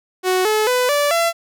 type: tone with pitch steps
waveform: sawtooth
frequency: 370 / 430 / 499.6 / 580.6 / 674.7 Hz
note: F#4 / A4 / B4 / D5 / E5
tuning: 0 / -40 / +20 / -20 / +40 cents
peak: -11 dBFS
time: 0.23-1.33 s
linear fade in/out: 50 ms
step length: 220 ms
effects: none